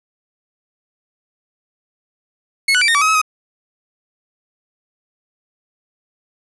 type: tone with pitch steps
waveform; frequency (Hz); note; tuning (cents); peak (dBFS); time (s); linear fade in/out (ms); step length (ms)
30% pulse; 2186 / 1481 / 2336 / 1840 / 1148 / 1268 / 1287 / 1258; C#7 / F#6 / D7 / A#6 / D6 / D#6 / E6 / D#6; -25 / +1 / -10 / -23 / -40 / +32 / -42 / +19; -9; 2.68-3.216; 5; 67
effects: resampled to 24000 Hz + 7-bit